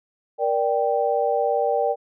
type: chord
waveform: sine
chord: G minor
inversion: first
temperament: just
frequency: 470.4 / 588 / 784 Hz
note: Bb4 / D5 / G5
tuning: +16 / +2 / 0 cents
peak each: -23 dBFS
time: 0.38-1.96 s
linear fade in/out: 50 ms
effects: none